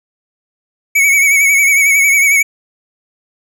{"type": "tone with vibrato", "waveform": "square", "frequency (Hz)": 2243, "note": "C#7", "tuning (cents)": 20, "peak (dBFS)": -8, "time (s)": [0.95, 2.43], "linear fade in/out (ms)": 10, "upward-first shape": "triangle", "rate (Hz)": 11, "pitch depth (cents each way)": 61, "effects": []}